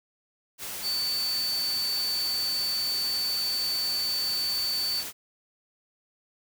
sine tone in noise, 4500 Hz, C#8, 25 cents sharp, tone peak -26 dBFS, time 0.82-5.04 s, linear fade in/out 50 ms, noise white, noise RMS -36 dBFS, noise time 0.58-5.13 s, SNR +7 dB, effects none

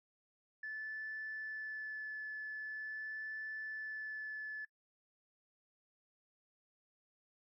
sine tone with vibrato, 1739 Hz, A6, 21 cents flat, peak -40 dBFS, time 0.63-4.65 s, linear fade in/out 5 ms, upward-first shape sine, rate 0.44 Hz, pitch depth 9 cents each way, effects noise-tail reverb RT60 0.1 s tail -23 dB re dry + tanh soft clip ceiling -36 dBFS

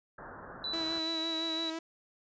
white low-pass noise, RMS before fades -47 dBFS, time 0.18-0.99 s, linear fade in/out 5 ms, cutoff 1700 Hz, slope 96 dB/octave
sine tone with pitch glide, 3974 to 3919 Hz, B7 to B7, +10 to -14 cents, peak -33 dBFS, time 0.64-1.7 s, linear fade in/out 2 ms, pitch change -24 cents, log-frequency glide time 0.96-1.24 s
sawtooth tone with vibrato, 325.1 Hz, E4, 24 cents flat, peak -32 dBFS, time 0.73-1.79 s, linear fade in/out 5 ms, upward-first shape sine, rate 5.9 Hz, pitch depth 27 cents each way
effects resampled to 16000 Hz

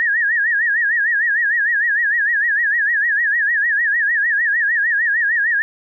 sine tone with vibrato, 1764 Hz, A6, 4 cents sharp, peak -14 dBFS, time 0-5.62 s, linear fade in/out 0 ms, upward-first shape sine, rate 6.6 Hz, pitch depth 150 cents each way, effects none

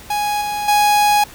45% pulse tone with level steps, 830.6 Hz, G#5, in tune, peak -17 / -20 / -11 dBFS, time 0.1-1.24 s, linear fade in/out 5 ms, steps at 0.41 / 0.68 s, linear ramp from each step 5 ms, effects pink hiss -39 dBFS RMS until 1.34 s

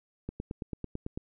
click train, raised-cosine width 3 ms, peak -22 dBFS, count 9, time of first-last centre 0.29-1.175 s, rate 9.04 Hz, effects none

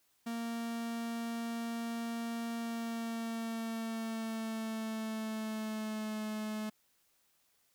45% pulse tone with pitch glide, 231.7 to 214.9 Hz, A#3 to A3, -10 to -41 cents, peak -36 dBFS, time 0.26-6.7 s, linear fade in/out 10 ms, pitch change -131 cents, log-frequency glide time 2.57-6.24 s, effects white hiss -73 dBFS RMS until 7.74 s

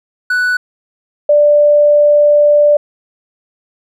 triangle / sine tone pair in turn, 1484 / 588.9 Hz, F#6 / D5, +5 / +5 cents, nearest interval octave + major third, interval 1600 cents, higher first, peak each -9 / -5 dBFS, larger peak second, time 0.3-0.57 / 1.29-2.77 s, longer second, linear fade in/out 5 ms, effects none

